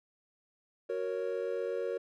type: chord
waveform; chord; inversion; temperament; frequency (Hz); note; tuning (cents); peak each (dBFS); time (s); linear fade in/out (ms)
triangle; F# major; none; equal; 370 / 466.2 / 554.4; F#4 / A#4 / C#5; 0 / 0 / 0; -36 / -33 / -35; 0.89-1.98; 10
effects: none